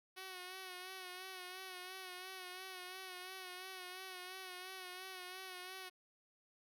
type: tone with vibrato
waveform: 5% pulse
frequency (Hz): 370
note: F#4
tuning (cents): 0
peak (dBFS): -36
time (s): 0.16-5.9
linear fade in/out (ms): 20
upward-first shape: sine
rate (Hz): 2.9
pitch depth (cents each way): 43
effects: none